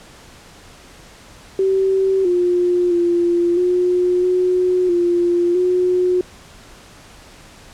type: tone with pitch steps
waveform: sine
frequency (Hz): 384 / 354.8 / 346.1 / 359.4 / 364.4 / 348.4 / 362.8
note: G4 / F4 / F4 / F4 / F#4 / F4 / F#4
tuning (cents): -36 / +27 / -16 / +50 / -26 / -4 / -34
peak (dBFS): -13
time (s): 1.59-6.21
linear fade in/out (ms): 2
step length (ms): 660
effects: pink hiss -43 dBFS RMS until 7.73 s + low-pass 9000 Hz 12 dB/octave